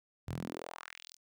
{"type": "tone with high-pass filter sweep", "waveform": "sawtooth", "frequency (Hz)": 41.82, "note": "E1", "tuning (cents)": 26, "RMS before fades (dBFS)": -44, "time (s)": [0.27, 1.17], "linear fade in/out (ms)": 20, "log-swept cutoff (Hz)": [89, 6400], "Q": 2.6, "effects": []}